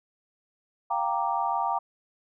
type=chord; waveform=sine; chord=G minor seventh; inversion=third; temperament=equal; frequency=698.5 / 784 / 932.3 / 1174.7 Hz; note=F5 / G5 / Bb5 / D6; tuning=0 / 0 / 0 / 0 cents; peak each=-32 / -29 / -28 / -32 dBFS; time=0.9-1.79 s; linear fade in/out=10 ms; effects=none